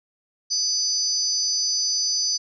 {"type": "tone cluster", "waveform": "sine", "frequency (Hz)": [4639, 4969, 6040], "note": ["D8", "D#8", "F#8"], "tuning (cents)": [-22, -3, 35], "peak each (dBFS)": -25, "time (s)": [0.5, 2.38], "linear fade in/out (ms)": 20, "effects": []}